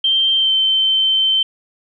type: tone with pitch glide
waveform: sine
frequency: 3144 to 3097 Hz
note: G7 to G7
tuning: +4 to -22 cents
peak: -12 dBFS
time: 0.04-1.43 s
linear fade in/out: 5 ms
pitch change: -26 cents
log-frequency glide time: 0.36-0.53 s
effects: none